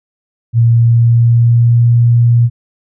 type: tone with pitch glide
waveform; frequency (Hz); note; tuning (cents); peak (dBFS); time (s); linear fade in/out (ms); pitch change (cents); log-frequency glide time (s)
sine; 116.54 to 118.65; A#2 to A#2; 0 to +31; -5; 0.53-2.5; 50; +31; 0.66-1.9
effects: none